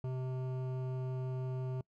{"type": "tone with hard clipping", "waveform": "triangle", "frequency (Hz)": 129, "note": "C3", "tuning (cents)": -24, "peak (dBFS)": -37, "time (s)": [0.04, 1.81], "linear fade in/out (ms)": 2, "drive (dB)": 17, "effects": ["noise-tail reverb RT60 0.1 s tail -25 dB re dry"]}